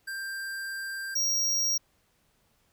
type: tone pair in turn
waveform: square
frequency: 1582 / 5638 Hz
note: G6 / F8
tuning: +15 / +16 cents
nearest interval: octave + minor seventh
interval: 2201 cents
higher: second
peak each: -34 / -25 dBFS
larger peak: second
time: 0.07-1.15 / 1.15-1.78 s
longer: first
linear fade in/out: 10 ms
effects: pink hiss -69 dBFS RMS until 2.72 s